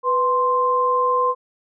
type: tone pair together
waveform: sine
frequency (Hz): 495.7 / 1045.5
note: B4 / C6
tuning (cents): +6 / -2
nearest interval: octave + minor second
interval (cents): 1292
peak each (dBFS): -21 / -17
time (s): 0.03-1.35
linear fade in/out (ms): 50
effects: none